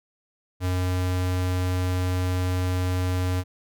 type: tone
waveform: square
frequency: 91.2 Hz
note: F#2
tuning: 24 cents flat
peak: -23 dBFS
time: 0.6-3.44 s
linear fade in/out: 50 ms
effects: none